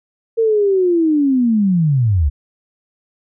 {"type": "linear sweep", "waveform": "sine", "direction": "down", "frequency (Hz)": [460.6, 64.7], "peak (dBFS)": -11, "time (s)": [0.37, 2.3], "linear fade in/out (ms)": 20, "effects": []}